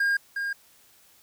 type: tone with echo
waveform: triangle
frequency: 1616 Hz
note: G#6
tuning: 48 cents flat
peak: -19 dBFS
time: 0-0.17 s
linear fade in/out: 5 ms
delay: 360 ms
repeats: 1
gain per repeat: -6 dB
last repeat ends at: 0.53 s
effects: white hiss -58 dBFS RMS until 1.22 s